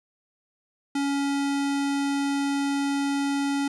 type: tone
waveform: square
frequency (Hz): 280.2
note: C#4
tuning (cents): +19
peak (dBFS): -24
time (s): 0.95-3.68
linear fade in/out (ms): 5
effects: resampled to 24000 Hz + 11-bit